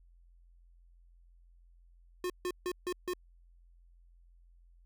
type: tone bursts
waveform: square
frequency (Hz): 360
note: F#4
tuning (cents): -47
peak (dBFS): -33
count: 5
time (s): 2.24-3.135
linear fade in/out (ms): 2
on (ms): 59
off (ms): 150
effects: added 43 Hz sine -58 dBFS peak until 4.85 s